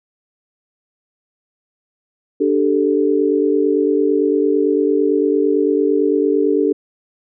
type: chord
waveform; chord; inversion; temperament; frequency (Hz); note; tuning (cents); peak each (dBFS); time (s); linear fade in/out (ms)
sine; D suspended fourth; none; just; 293.7 / 391.6 / 440.5; D4 / G4 / A4; 0 / -2 / +2; -17; 2.4-6.73; 10
effects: none